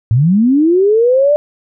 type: linear sweep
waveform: sine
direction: up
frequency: 103.7 to 602 Hz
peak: -7 dBFS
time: 0.11-1.36 s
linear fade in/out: 0 ms
effects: none